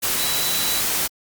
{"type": "tone in noise", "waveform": "sine", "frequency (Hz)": 3951, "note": "B7", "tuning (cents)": 0, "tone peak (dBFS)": -26, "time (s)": [0.18, 0.81], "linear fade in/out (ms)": 20, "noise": "white", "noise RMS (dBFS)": -22, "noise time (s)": [0.02, 1.08], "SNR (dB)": -7, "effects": ["Opus 48 kbps"]}